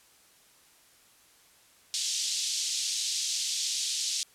white band-pass noise, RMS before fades -31 dBFS, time 1.94-4.23 s, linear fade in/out 0 ms, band 3400 to 7300 Hz, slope 24 dB/octave, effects white hiss -60 dBFS RMS until 4.34 s + low-pass 12000 Hz 12 dB/octave

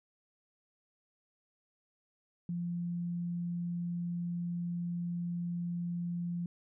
sine tone, 173.3 Hz, F3, 13 cents flat, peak -33 dBFS, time 2.49-6.46 s, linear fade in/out 2 ms, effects none

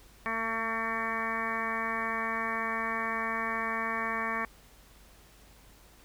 harmonic tone, 225.5 Hz, A3, 43 cents sharp, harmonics 1 / 2 / 3 / 4 / 5 / 6 / 7 / 8 / 9 / 10, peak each -40 / -42 / -41 / -41 / -34 / -43 / -43 / -35 / -43 / -39 dBFS, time 0.26-4.45 s, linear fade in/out 0 ms, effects added 50 Hz sine -58 dBFS peak until 6.04 s + pink hiss -58 dBFS RMS until 6.04 s

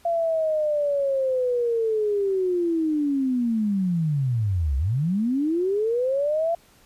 sine linear two-way sweep, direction down then up, 685 to 63.2 to 685 Hz, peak -20 dBFS, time 0.05-6.55 s, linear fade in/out 5 ms, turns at 4.77 s, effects pink hiss -56 dBFS RMS until 6.85 s + resampled to 32000 Hz

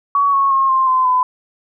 sine tone with pitch steps, 1126 / 1101.6 / 1077.6 / 1054.2 / 1031.4 / 1009 Hz, C#6 / C#6 / C#6 / C6 / C6 / B5, +27 / -11 / -49 / +13 / -25 / +37 cents, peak -11 dBFS, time 0.15-1.23 s, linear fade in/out 2 ms, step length 180 ms, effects none

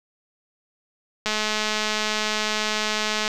click train, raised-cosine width 0.2 ms, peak -7 dBFS, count 433, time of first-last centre 1.26-3.279 s, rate 214 Hz, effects none

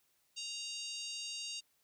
harmonic tone, 932.3 Hz, A#5, in tune, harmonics 3 / 4 / 5 / 6 / 7 / 8 / 9 / 10, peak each -45 / -48 / -45 / -53 / -48 / -54 / -56 / -60 dBFS, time 0.36-1.61 s, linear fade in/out 20 ms, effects white hiss -75 dBFS RMS until 1.83 s

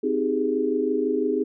sine chord, Ab major seventh, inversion first, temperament just, 259.6 / 311.5 / 389.3 / 415.3 Hz, C4 / Eb4 / G4 / Ab4, -13 / +2 / -12 / 0 cents, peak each -27 / -27 / -28 / -24 dBFS, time 0.03-1.44 s, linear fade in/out 10 ms, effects none

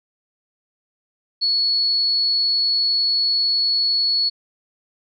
sine tone, 4389 Hz, C#8, 18 cents flat, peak -16 dBFS, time 1.41-4.3 s, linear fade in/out 20 ms, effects none

